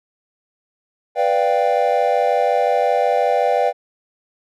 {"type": "chord", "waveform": "triangle", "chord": "G dominant seventh", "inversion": "first", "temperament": "equal", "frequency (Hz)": [493.9, 587.3, 698.5, 784], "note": ["B4", "D5", "F5", "G5"], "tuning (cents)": [0, 0, 0, 0], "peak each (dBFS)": -18, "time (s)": [1.15, 3.73], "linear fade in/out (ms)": 50, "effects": []}